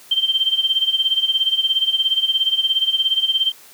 sine tone with tremolo, 3136 Hz, G7, in tune, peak -12 dBFS, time 0.11-3.52 s, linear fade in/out 5 ms, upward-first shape sine, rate 17 Hz, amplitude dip 80%, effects white hiss -45 dBFS RMS until 3.73 s + high-pass 150 Hz 12 dB/octave

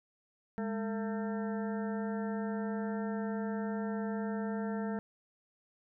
harmonic tone with a mistuned harmonic, 225.1 Hz, A3, 40 cents sharp, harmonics 1 / 2 / 3 / 4 / 6 / 7 / 8, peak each -34 / -40 / -44 / -46 / -50 / -51 / -52 dBFS, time 0.58-4.99 s, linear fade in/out 0 ms, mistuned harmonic 1, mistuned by -140 cents, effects none

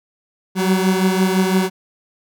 30% pulse beating tone pair, 186.4 / 192.3 Hz, F#3 / G3, +13 / -33 cents, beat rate 5.9 Hz, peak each -13 / -17 dBFS, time 0.55-1.7 s, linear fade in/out 50 ms, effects none

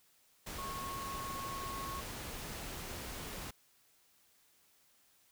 sine tone in noise, 1095 Hz, C#6, 22 cents flat, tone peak -41 dBFS, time 0.58-2.01 s, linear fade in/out 10 ms, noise pink, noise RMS -44 dBFS, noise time 0.46-3.51 s, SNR 0 dB, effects white hiss -69 dBFS RMS until 5.31 s

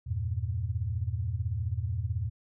sine chord, E diminished, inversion none, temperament equal, 82.41 / 98 / 116.54 Hz, E2 / G2 / Bb2, 0 / 0 / 0 cents, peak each -33 dBFS, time 0.06-2.3 s, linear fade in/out 20 ms, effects none

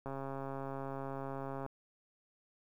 click train, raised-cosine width 1 ms, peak -28 dBFS, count 219, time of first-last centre 0.06-1.663 s, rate 136 Hz, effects 11-bit

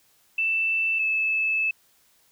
sine tone pair in turn, 2656 / 2613 Hz, E7 / E7, +12 / -16 cents, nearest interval unison, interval 28 cents, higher first, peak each -21 dBFS, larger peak neither, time 0.38-0.99 / 0.99-1.71 s, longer second, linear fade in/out 5 ms, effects white hiss -62 dBFS RMS until 2.31 s

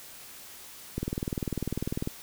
click train, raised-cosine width 3 ms, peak -17 dBFS, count 23, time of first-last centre 0.98-2.075 s, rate 20.1 Hz, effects white hiss -47 dBFS RMS until 2.22 s

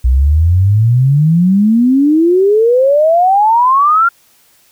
sine exponential sweep, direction up, 60.5 to 1407 Hz, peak -6 dBFS, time 0.04-4.09 s, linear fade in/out 10 ms, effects white hiss -50 dBFS RMS until 4.71 s

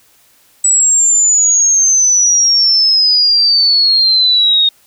sine exponential sweep, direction down, 7902 to 3704 Hz, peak -7 dBFS, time 0.64-4.69 s, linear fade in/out 5 ms, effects white hiss -50 dBFS RMS until 4.86 s

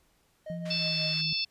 triangle tone with tremolo, 622.3 Hz, D#5, in tune, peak -33 dBFS, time 0.46-1.14 s, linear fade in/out 5 ms, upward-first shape triangle, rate 5.5 Hz, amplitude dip 85%
sine tone with pitch glide, 171.2 to 158.82 Hz, F3 to D#3, -34 to +36 cents, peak -34 dBFS, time 0.5-1.33 s, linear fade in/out 0 ms, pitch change -130 cents, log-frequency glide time 0.71-1.06 s
pink band-pass noise, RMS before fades -48 dBFS, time 0.65-1.22 s, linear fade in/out 10 ms, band 1500 to 4500 Hz, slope 12 dB/octave
harmonic tone, 880 Hz, A5, in tune, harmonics 3 / 4 / 5 / 6, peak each -34 / -36 / -32 / -32 dBFS, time 0.7-1.45 s, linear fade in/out 10 ms
effects pink hiss -68 dBFS RMS until 1.5 s + resampled to 32000 Hz

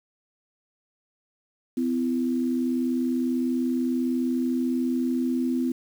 sine tone pair together, 253.4 / 333.5 Hz, B3 / E4, +45 / +20 cents, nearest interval perfect fourth, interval 475 cents, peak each -23 / -29 dBFS, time 1.77-5.72 s, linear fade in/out 5 ms, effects 8-bit

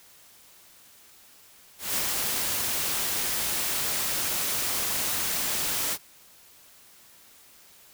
white noise with ADSR envelope, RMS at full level -26 dBFS, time 1.78-5.98 s, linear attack 190 ms, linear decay 34 ms, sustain -2 dB, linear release 49 ms, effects white hiss -54 dBFS RMS until 7.93 s

